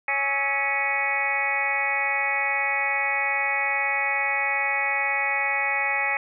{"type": "harmonic tone with a mistuned harmonic", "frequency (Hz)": 277.6, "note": "C#4", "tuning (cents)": 3, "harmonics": [2, 3, 4, 5, 6, 7, 8, 9], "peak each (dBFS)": [-36, -29, -38, -35, -37, -27, -26, -30], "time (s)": [0.08, 6.17], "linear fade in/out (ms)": 2, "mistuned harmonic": 5, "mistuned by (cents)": -110, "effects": []}